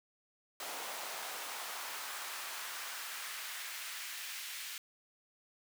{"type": "noise with high-pass filter sweep", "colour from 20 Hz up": "pink", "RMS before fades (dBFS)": -43, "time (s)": [0.6, 4.78], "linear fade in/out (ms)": 2, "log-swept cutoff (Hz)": [640, 2300], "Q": 1.1, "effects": []}